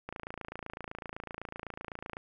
click train, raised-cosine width 0.5 ms, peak -24 dBFS, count 59, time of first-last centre 0.09-2.169 s, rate 27.9 Hz, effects none

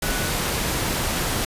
sine tone in noise, 1480 Hz, F#6, in tune, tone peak -32 dBFS, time 0.02-0.3 s, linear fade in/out 5 ms, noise pink, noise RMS -24 dBFS, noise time 0.02-1.45 s, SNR -11 dB, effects resampled to 32000 Hz

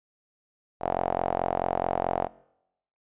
sawtooth tone with band-pass filter, 44.62 Hz, F1, 38 cents sharp, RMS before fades -28 dBFS, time 0.8-2.29 s, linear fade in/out 50 ms, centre 710 Hz, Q 4.2, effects noise-tail reverb RT60 0.8 s tail -21 dB re dry + resampled to 8000 Hz

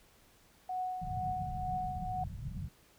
sine tone with tremolo, 738 Hz, F#5, 5 cents flat, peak -32 dBFS, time 0.69-2.24 s, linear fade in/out 5 ms, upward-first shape triangle, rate 2.1 Hz, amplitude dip 60%
white low-pass noise, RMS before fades -41 dBFS, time 1.01-2.69 s, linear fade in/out 10 ms, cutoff 180 Hz, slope 48 dB/octave
effects pink hiss -64 dBFS RMS until 2.98 s

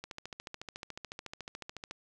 click train, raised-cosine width 0.2 ms, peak -24 dBFS, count 27, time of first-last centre 0.04-1.911 s, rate 13.9 Hz, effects none

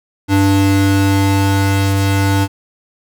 square tone pair together, 98 / 293.7 Hz, G2 / D4, 0 / 0 cents, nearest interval octave + perfect fifth, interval 1900 cents, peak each -13 / -15 dBFS, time 0.28-2.48 s, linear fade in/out 50 ms, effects none

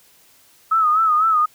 sine tone with vibrato, 1273 Hz, D#6, 39 cents sharp, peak -13 dBFS, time 0.71-1.46 s, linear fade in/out 10 ms, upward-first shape sine, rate 4 Hz, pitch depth 78 cents each way, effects white hiss -53 dBFS RMS until 1.54 s

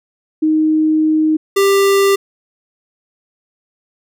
sine / square tone pair in turn, 311.8 / 395 Hz, D#4 / G4, +4 / +13 cents, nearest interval major third, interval 409 cents, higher second, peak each -10 dBFS, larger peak neither, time 0.42-1.37 / 1.56-2.16 s, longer first, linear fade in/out 10 ms, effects none

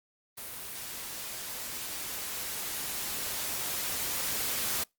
white noise with level ramp, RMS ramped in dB -41 to -31 dBFS, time 0.37-4.84 s, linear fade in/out 10 ms, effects noise-tail reverb RT60 0.2 s tail -26 dB re dry + Opus 32 kbps

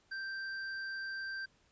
sine tone with tanh clipping, 1568 Hz, G6, in tune, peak -40 dBFS, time 0.11-1.46 s, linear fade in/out 10 ms, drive 15 dB, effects pink hiss -70 dBFS RMS until 1.71 s + resampled to 16000 Hz

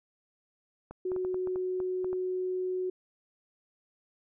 clicks, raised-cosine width 1 ms, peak -29 dBFS, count 10, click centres 0.91 / 1.118 / 1.163 / 1.249 / 1.344 / 1.473 / 1.559 / 1.802 / 2.045 / 2.13 s
sine tone, 368.6 Hz, F#4, 7 cents flat, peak -29 dBFS, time 1.05-2.9 s, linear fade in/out 5 ms
effects none

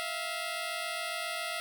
10% pulse tone pair together, 650 / 697.3 Hz, E5 / F5, -24 / -3 cents, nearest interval minor second, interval 121 cents, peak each -28 dBFS, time 0-1.6 s, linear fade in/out 0 ms, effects none

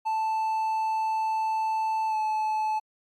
triangle tone with pitch glide, 880 to 865.4 Hz, A5 to A5, 0 to -29 cents, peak -22 dBFS, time 0.05-2.8 s, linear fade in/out 20 ms, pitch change -29 cents, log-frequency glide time 2.08-2.16 s, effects MP3 96 kbps

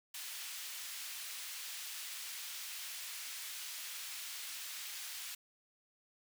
pink high-pass noise, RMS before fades -45 dBFS, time 0.14-5.35 s, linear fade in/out 5 ms, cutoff 2400 Hz, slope 12 dB/octave, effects none

